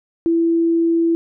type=tone; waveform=sine; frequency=333.2 Hz; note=E4; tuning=19 cents sharp; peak=-13 dBFS; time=0.26-1.15 s; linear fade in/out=0 ms; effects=none